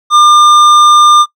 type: tone with hard clipping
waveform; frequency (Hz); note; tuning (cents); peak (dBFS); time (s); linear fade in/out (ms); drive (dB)
sine; 1200; D6; +37; -4; 0.1-1.26; 50; 11
effects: noise-tail reverb RT60 0.1 s tail -21 dB re dry